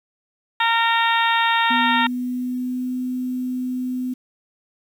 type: harmonic tone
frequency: 460 Hz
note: A#4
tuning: 23 cents flat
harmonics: 2 / 3 / 4 / 5 / 6 / 7 / 8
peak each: -19 / -24 / -22 / -29 / -27 / -30 / -26 dBFS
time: 0.6-2.07 s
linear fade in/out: 5 ms
type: tone with pitch glide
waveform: sine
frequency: 246.9 to 252.8 Hz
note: B3 to B3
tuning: 0 to +41 cents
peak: -22 dBFS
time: 1.7-4.14 s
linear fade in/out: 10 ms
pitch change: +41 cents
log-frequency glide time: 1.94-2.93 s
effects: 8-bit